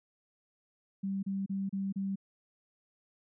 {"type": "tone bursts", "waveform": "sine", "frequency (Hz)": 195, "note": "G3", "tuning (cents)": -9, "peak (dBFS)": -31, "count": 5, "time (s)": [1.03, 2.158], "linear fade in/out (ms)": 10, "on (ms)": 200, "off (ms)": 32, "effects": []}